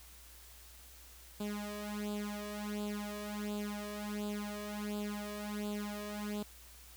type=tone with flanger; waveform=sawtooth; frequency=207.7 Hz; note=G#3; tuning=in tune; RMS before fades=-40 dBFS; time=1.4-6.43 s; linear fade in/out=5 ms; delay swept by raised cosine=0.25 to 1.75 ms; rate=1.4 Hz; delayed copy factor=+0.9; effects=added 60 Hz sine -57 dBFS peak until 6.96 s + white hiss -57 dBFS RMS until 6.96 s